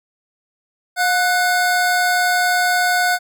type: tone pair together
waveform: square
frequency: 716.9 / 1486 Hz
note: F5 / F#6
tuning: +45 / +7 cents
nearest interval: octave + minor second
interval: 1262 cents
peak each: -18 dBFS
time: 0.96-3.19 s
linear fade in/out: 50 ms
effects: none